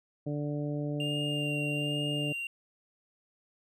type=harmonic tone; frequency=146.83 Hz; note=D3; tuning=in tune; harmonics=1 / 2 / 3 / 4 / 5; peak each=-33 / -35 / -41 / -40 / -52 dBFS; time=0.26-2.33 s; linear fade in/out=10 ms
type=tone with vibrato; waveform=triangle; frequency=2794 Hz; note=F7; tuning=in tune; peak=-32 dBFS; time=1-2.47 s; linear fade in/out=2 ms; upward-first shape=sine; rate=1.2 Hz; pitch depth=19 cents each way
effects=none